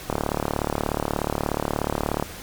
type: click train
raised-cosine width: 1 ms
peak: -8 dBFS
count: 79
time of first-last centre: 0.1-2.225 s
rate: 36.7 Hz
effects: pink hiss -38 dBFS RMS until 2.42 s + MP3 96 kbps